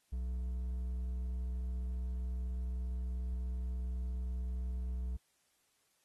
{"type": "tone with hard clipping", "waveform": "triangle", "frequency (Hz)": 61.74, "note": "B1", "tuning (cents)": 0, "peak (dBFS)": -36, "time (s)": [0.12, 5.17], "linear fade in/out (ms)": 10, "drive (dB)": 7, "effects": ["white hiss -75 dBFS RMS until 6.04 s", "AAC 32 kbps"]}